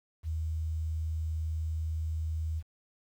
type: tone with quantisation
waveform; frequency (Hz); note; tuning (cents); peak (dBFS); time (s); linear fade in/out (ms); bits
sine; 79.7; D#2; +42; -30; 0.23-2.63; 50; 10
effects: none